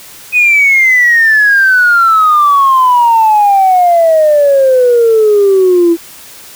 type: exponential sweep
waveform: sine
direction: down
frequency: 2517 to 331.2 Hz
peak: -3 dBFS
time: 0.32-5.97 s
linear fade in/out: 50 ms
effects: tanh soft clip ceiling 0 dBFS + white hiss -33 dBFS RMS until 6.55 s